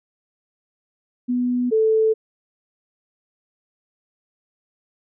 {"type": "tone pair in turn", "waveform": "sine", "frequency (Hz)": [246.9, 439.9], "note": ["B3", "A4"], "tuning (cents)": [0, 0], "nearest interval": "minor seventh", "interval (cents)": 1000, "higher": "second", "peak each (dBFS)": [-18, -14], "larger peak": "second", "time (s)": [[1.28, 1.71], [1.71, 2.14]], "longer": "neither", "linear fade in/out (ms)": 20, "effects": []}